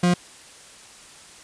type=tone; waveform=40% pulse; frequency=177.1 Hz; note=F3; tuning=24 cents sharp; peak=-15 dBFS; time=0.03-0.14 s; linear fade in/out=5 ms; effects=white hiss -46 dBFS RMS until 1.43 s + resampled to 22050 Hz